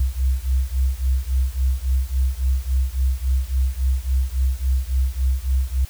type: beating tone pair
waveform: sine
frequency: 63.5 / 67.1 Hz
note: B1 / C2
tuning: +49 / +44 cents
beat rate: 3.6 Hz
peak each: -20 / -21 dBFS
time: 0-5.85 s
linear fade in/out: 5 ms
effects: white hiss -44 dBFS RMS until 5.89 s